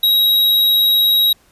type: tone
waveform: square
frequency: 3829 Hz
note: A#7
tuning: 46 cents sharp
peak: -11 dBFS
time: 0.03-1.33 s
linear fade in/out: 5 ms
effects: pink hiss -54 dBFS RMS until 1.51 s + resampled to 32000 Hz